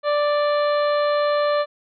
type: harmonic tone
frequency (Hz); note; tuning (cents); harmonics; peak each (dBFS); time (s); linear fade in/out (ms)
587.3; D5; 0; 1 / 2 / 3 / 4 / 5 / 6 / 7; -18 / -24 / -31 / -38 / -40 / -38 / -36; 0.03-1.66; 50
effects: none